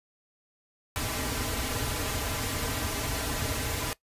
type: noise with comb filter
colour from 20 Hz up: pink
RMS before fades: -31 dBFS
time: 0.96-3.93 s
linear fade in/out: 0 ms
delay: 5.5 ms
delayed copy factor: -1
effects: noise-tail reverb RT60 0.1 s tail -19 dB re dry + resampled to 32000 Hz